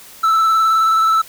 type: tone with vibrato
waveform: triangle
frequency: 1318.5 Hz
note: E6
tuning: in tune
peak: -9 dBFS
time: 0.23-1.22 s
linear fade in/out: 10 ms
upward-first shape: square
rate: 19 Hz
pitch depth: 17 cents each way
effects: white hiss -40 dBFS RMS until 1.28 s